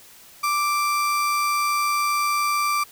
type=tone with amplitude modulation; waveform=35% pulse; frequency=1174.7 Hz; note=D6; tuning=in tune; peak=-17 dBFS; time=0.43-2.84 s; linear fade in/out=10 ms; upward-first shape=sine; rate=99.9 Hz; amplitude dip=25%; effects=white hiss -48 dBFS RMS until 2.91 s